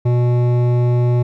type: tone with hard clipping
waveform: triangle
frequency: 121.9 Hz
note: B2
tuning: 22 cents flat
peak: -14 dBFS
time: 0.05-1.23 s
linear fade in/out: 10 ms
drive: 16 dB
effects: none